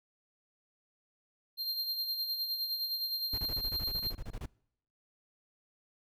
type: tone with tremolo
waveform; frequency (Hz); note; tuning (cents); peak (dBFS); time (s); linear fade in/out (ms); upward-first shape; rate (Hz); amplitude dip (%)
square; 4186; C8; 0; -31; 1.57-4.14; 50; sine; 9.7; 50
type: noise bursts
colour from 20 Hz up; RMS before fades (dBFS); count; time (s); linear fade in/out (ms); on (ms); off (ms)
brown; -39; 15; 3.33-4.459; 5; 51; 26
effects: noise-tail reverb RT60 0.7 s tail -24 dB re dry